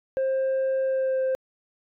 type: tone with pitch glide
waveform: sine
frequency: 530 to 523.6 Hz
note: C5 to C5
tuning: +22 to +1 cents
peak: -19 dBFS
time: 0.17-1.35 s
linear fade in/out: 0 ms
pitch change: -21 cents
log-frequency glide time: 0.84-1.23 s
effects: tanh soft clip ceiling -21 dBFS